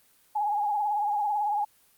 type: tone with vibrato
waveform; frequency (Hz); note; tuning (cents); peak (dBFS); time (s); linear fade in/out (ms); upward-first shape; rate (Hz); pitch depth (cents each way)
sine; 830.6; G#5; 0; -24; 0.35-1.65; 10; triangle; 18; 67
effects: white hiss -62 dBFS RMS until 1.97 s + Opus 24 kbps